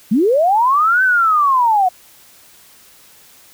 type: linear two-way sweep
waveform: sine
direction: up then down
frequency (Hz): 188.5 to 1549 to 712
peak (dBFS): -10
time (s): 0.11-1.89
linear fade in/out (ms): 10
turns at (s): 1.03
effects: white hiss -46 dBFS RMS until 3.53 s